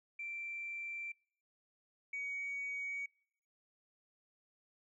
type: tone pair in turn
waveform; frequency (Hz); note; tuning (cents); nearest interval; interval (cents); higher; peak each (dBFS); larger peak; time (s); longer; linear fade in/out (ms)
sine; 2349 / 2251; D7 / C#7; 0 / +26; minor second; 74; first; -40 / -37; second; 0.19-1.12 / 2.13-3.06; neither; 5
effects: noise-tail reverb RT60 0.6 s tail -26 dB re dry + tanh soft clip ceiling -34 dBFS